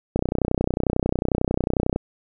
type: click train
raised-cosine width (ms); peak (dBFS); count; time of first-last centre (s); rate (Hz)
2; -7; 57; 0.16-1.961; 31.1
effects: none